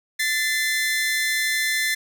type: tone pair together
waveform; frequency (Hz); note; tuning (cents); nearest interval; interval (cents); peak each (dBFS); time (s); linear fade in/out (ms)
sawtooth; 1763 / 2050; A6 / C7; +3 / -36; minor third; 261; -20; 0.19-1.95; 10
effects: none